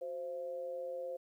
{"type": "tone with amplitude modulation", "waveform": "sine", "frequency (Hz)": 523.3, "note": "C5", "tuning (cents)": 0, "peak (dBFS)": -35, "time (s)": [0.01, 1.17], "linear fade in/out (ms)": 10, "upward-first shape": "sine", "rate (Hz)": 156, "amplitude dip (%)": 65, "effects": ["12-bit"]}